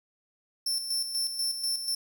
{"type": "tone with tremolo", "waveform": "sawtooth", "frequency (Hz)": 5370, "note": "E8", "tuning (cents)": 31, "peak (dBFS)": -24, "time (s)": [0.66, 1.95], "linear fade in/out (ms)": 5, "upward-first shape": "square", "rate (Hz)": 4.1, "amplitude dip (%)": 55, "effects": ["11-bit"]}